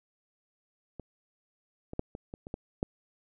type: clicks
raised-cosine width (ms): 2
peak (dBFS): -27 / -26 / -16 / -26 / -27 / -29 / -21 / -15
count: 8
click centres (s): 0.997 / 1.934 / 1.994 / 2.151 / 2.339 / 2.469 / 2.541 / 2.829
effects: none